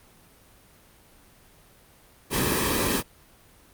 pink noise with comb filter, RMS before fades -24 dBFS, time 2.3-3.03 s, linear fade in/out 50 ms, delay 1.4 ms, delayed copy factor -0.7, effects pink hiss -55 dBFS RMS until 3.73 s + Opus 32 kbps

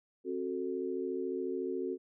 sine chord, F# diminished, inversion second, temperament just, 266.4 / 370 / 444 Hz, C4 / F#4 / A4, +31 / 0 / +16 cents, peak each -39 / -35 / -39 dBFS, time 0.24-1.98 s, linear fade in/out 50 ms, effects none

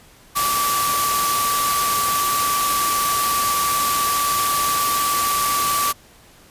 sine tone in noise, 1157 Hz, D6, 26 cents flat, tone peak -19 dBFS, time 0.35-5.93 s, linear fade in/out 20 ms, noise white, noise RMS -22 dBFS, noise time 0.35-5.93 s, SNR 0 dB, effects pink hiss -49 dBFS RMS until 6.5 s + resampled to 32000 Hz

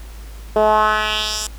10% pulse tone with band-pass filter sweep, 214.1 Hz, A3, 47 cents flat, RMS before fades -17 dBFS, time 0.56-1.47 s, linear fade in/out 2 ms, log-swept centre 520 to 7700 Hz, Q 2.2, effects added 53 Hz sine -32 dBFS peak until 1.58 s + pink hiss -44 dBFS RMS until 1.58 s

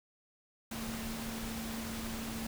sine tone in noise, 225.6 Hz, A3, 44 cents sharp, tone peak -40 dBFS, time 0.71-2.47 s, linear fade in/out 5 ms, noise pink, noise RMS -42 dBFS, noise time 0.71-2.47 s, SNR -1 dB, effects none

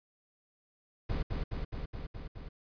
brown noise with echo, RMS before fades -32 dBFS, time 1.09-1.23 s, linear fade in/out 10 ms, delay 210 ms, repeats 6, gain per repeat -2 dB, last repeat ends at 2.49 s, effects resampled to 11025 Hz

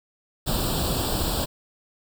pink noise with comb filter, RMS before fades -25 dBFS, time 0.46-1.46 s, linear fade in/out 20 ms, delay 0.24 ms, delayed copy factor +0.85, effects none

